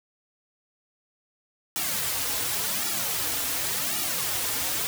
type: noise with flanger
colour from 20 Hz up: white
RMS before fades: -28 dBFS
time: 1.76-4.87 s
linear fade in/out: 0 ms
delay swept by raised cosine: 1.9 to 5.4 ms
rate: 0.9 Hz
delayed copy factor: -0.95
effects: none